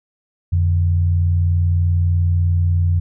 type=tone pair together; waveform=sine; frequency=88.4 / 148.55 Hz; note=F2 / D3; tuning=+22 / +20 cents; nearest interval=major sixth; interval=898 cents; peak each=-13 / -25 dBFS; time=0.52-3 s; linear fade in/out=10 ms; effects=none